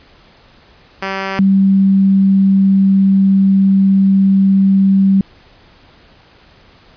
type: tone pair in turn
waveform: 5% pulse / sine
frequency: 193.1 / 194.05 Hz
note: G3 / G3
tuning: -26 / -17 cents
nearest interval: unison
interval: 9 cents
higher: second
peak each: -7 dBFS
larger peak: neither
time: 1.02-1.39 / 1.39-5.21 s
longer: second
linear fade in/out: 2 ms
effects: pink hiss -46 dBFS RMS until 6.96 s + resampled to 11025 Hz